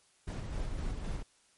brown noise with tremolo, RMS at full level -35 dBFS, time 0.27-1.23 s, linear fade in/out 10 ms, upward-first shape square, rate 3.9 Hz, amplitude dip 30%, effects white hiss -67 dBFS RMS until 1.57 s + MP3 48 kbps

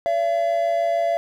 triangle tone pair together, 570 / 676.6 Hz, C#5 / E5, +48 / +45 cents, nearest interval minor third, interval 297 cents, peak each -24 / -17 dBFS, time 0.06-1.17 s, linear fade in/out 0 ms, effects none

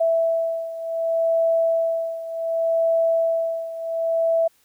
sine beating tone pair, 659.3 / 659.97 Hz, E5 / E5, 0 / +2 cents, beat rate 0.67 Hz, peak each -20 / -24 dBFS, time 0-4.48 s, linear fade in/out 10 ms, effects white hiss -61 dBFS RMS until 4.64 s

